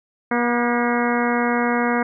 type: harmonic tone with a mistuned harmonic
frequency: 240.4 Hz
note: B3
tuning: 46 cents flat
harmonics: 1 / 2 / 3 / 4 / 5 / 6 / 7 / 8 / 9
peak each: -21 / -24 / -26 / -27 / -28 / -29 / -29 / -30 / -31 dBFS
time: 0.31-2.03 s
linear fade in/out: 5 ms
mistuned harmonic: 7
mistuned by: -55 cents
effects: none